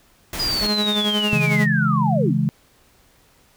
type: noise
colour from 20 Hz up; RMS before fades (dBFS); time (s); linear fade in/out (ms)
pink; -28; 0.33-0.67; 2
type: linear sweep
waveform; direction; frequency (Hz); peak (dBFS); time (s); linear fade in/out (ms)
sine; down; 4967 to 193.8; -20; 0.39-2.34; 10
type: tone with tremolo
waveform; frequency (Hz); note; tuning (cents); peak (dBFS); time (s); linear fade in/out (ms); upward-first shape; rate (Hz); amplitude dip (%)
sawtooth; 209.2; G#3; +13; -15; 0.6-1.67; 50; sine; 11; 55
type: chord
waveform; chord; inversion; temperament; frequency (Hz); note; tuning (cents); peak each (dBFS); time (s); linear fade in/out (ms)
sine; C# minor; none; equal with one note detuned; 138.59 / 164.81 / 211; C#3 / E3 / G#3; 0 / 0 / +28; -21; 1.33-2.49; 0
effects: pink hiss -56 dBFS RMS until 3.56 s